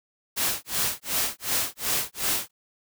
white noise with tremolo, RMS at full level -24 dBFS, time 0.36-2.51 s, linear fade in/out 20 ms, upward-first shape sine, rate 2.7 Hz, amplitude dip 100%, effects none

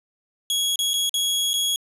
sawtooth tone with dropouts, 3329 Hz, G#7, 3 cents sharp, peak -17 dBFS, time 0.5-1.76 s, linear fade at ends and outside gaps 1 ms, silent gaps 0.758-0.79 / 0.934-0.939 / 1.094-1.141 / 1.533-1.539 s, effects resampled to 32000 Hz

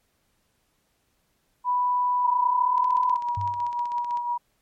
sine tone with pitch glide, 987.8 to 1001 Hz, B5 to B5, 0 to +23 cents, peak -20 dBFS, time 1.64-3.19 s, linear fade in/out 50 ms, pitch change +23 cents, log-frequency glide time 2.26-2.76 s
sine tone with tremolo, 962 Hz, B5, 46 cents flat, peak -22 dBFS, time 2.24-4.38 s, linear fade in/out 10 ms, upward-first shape triangle, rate 5.9 Hz, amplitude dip 55%
click train, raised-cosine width 0.2 ms, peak -27 dBFS, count 23, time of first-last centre 2.78-4.172 s, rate 15.8 Hz
sine tone with exponential decay, 99.6 Hz, G2, 28 cents sharp, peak -25 dBFS, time 3.37-3.74 s, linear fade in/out 5 ms, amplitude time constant 79 ms
effects pink hiss -70 dBFS RMS until 4.61 s + MP3 64 kbps

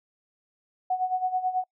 sine tone with tremolo, 740 Hz, F#5, in tune, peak -21 dBFS, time 0.9-1.64 s, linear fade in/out 5 ms, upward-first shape sine, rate 9.2 Hz, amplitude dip 75%, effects noise-tail reverb RT60 0.1 s tail -25 dB re dry

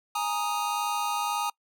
square chord, Ab suspended second, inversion none, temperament equal, 830.6 / 932.3 / 1244.5 Hz, Ab5 / Bb5 / Eb6, 0 / 0 / 0 cents, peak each -32 dBFS, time 0.15-1.5 s, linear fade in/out 5 ms, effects noise-tail reverb RT60 0.1 s tail -25 dB re dry

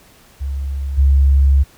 sine tone with level steps, 68.8 Hz, C#2, 12 cents flat, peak -19 / -8 dBFS, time 0.4-1.64 s, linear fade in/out 20 ms, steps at 0.97 s, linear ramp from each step 20 ms, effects pink hiss -48 dBFS RMS until 1.77 s

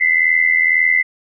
sine tone pair together, 2000 / 2082 Hz, B6 / C7, +21 / -9 cents, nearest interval minor second, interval 70 cents, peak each -14 dBFS, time 0-1.03 s, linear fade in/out 20 ms, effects none

